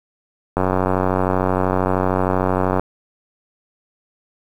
click train, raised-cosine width 1 ms, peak -4 dBFS, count 208, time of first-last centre 0.57-2.796 s, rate 93 Hz, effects 7-bit

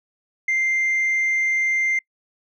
sine tone, 2093 Hz, C7, in tune, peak -16 dBFS, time 0.48-1.99 s, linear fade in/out 5 ms, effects noise-tail reverb RT60 0.1 s tail -26 dB re dry + tanh soft clip ceiling -16 dBFS

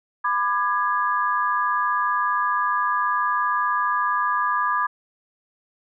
sine chord, G# diminished, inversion first, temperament just, 996.7 / 1196.1 / 1661.2 Hz, B5 / D6 / G#6, +16 / +31 / 0 cents, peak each -24 / -22 / -26 dBFS, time 0.24-4.87 s, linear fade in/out 10 ms, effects none

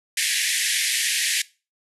pink band-pass noise, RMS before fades -23 dBFS, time 0.17-1.42 s, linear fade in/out 5 ms, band 1700 to 12000 Hz, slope 96 dB/octave, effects noise-tail reverb RT60 0.3 s tail -20 dB re dry

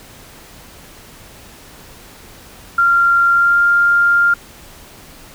sine tone with pitch glide, 1385 to 1398.7 Hz, F6 to F6, -15 to +2 cents, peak -9 dBFS, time 2.78-4.34 s, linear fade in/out 5 ms, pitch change +17 cents, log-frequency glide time 3.33-3.61 s, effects pink hiss -40 dBFS RMS until 5.34 s

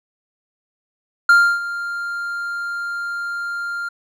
triangle tone with ADSR envelope, 1396.9 Hz, F6, in tune, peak -5 dBFS, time 1.29-3.89 s, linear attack 4 ms, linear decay 300 ms, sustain -16 dB, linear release 9 ms, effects none

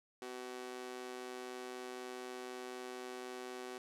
sawtooth tone with amplitude modulation, 377.2 Hz, F#4, 33 cents sharp, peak -36 dBFS, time 0.22-3.78 s, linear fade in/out 2 ms, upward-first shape sine, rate 124 Hz, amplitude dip 95%, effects low-pass 11000 Hz 12 dB/octave

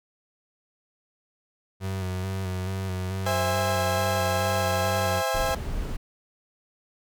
35% pulse tone with vibrato, 94 Hz, F#2, 28 cents sharp, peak -26 dBFS, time 1.8-5.23 s, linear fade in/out 50 ms, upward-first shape square, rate 2.3 Hz, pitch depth 29 cents each way
30% pulse chord, C augmented, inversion none, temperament equal with one note detuned, 523.3 / 659.3 / 816.3 Hz, C5 / E5 / G#5, 0 / 0 / -30 cents, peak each -26 dBFS, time 3.26-5.55 s, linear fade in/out 5 ms
brown noise, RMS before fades -30 dBFS, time 5.34-5.97 s, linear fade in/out 10 ms
effects none

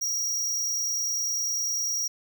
square tone, 5690 Hz, F8, 31 cents sharp, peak -26 dBFS, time 0.01-2.08 s, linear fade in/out 10 ms, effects none

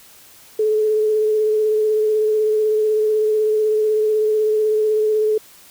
sine tone with vibrato, 430 Hz, A4, 40 cents flat, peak -14 dBFS, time 0.59-5.38 s, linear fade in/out 5 ms, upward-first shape sine, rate 16 Hz, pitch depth 18 cents each way, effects white hiss -46 dBFS RMS until 5.7 s

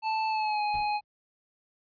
square tone with pitch glide, 879 to 835.9 Hz, A5 to G#5, -2 to +11 cents, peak -27 dBFS, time 0.02-1.01 s, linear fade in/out 50 ms, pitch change -87 cents, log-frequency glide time 0.29-0.62 s
brown noise with exponential decay, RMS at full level -41 dBFS, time 0.74-1.04 s, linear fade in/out 1 ms, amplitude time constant 64 ms
effects resampled to 11025 Hz

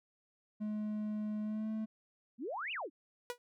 triangle tone with pitch glide, 212.2 to 218.3 Hz, G#3 to A3, +38 to -13 cents, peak -33 dBFS, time 0.6-1.86 s, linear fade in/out 20 ms, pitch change +49 cents, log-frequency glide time 1.42-1.7 s
sine exponential two-way sweep, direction up then down, 207.7 to 3011 to 252.6 Hz, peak -37 dBFS, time 2.38-2.9 s, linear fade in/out 50 ms, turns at 2.72 s
sawtooth tone with exponential decay, 486.5 Hz, B4, 26 cents flat, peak -30 dBFS, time 3.3-3.38 s, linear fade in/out 0 ms, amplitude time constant 17 ms
effects none

